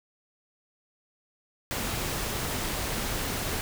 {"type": "noise", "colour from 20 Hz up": "pink", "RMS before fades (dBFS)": -31, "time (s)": [1.71, 3.61], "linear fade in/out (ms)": 0, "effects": []}